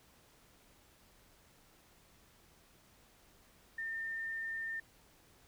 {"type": "tone", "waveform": "sine", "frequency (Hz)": 1808, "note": "A6", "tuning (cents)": 47, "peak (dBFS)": -37, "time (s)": [3.78, 4.8], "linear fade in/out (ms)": 5, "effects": ["pink hiss -65 dBFS RMS until 5.47 s"]}